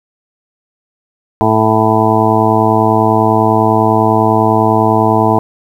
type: harmonic tone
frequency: 110 Hz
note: A2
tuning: in tune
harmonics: 1 / 2 / 3 / 4 / 6 / 7 / 8 / 9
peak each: -16 / -16 / -16 / -16 / -16 / -16 / -16 / -16 dBFS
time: 1.41-5.39 s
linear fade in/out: 0 ms
effects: 7-bit